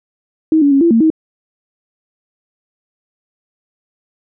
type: tone with pitch steps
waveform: sine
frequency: 316.5 / 284.5 / 275.2 / 337.7 / 227.6 / 317.3 Hz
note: D#4 / C#4 / C#4 / E4 / A#3 / D#4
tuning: +30 / +45 / -12 / +42 / -41 / +34 cents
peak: -7 dBFS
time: 0.52-1.102 s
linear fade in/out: 2 ms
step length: 97 ms
effects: none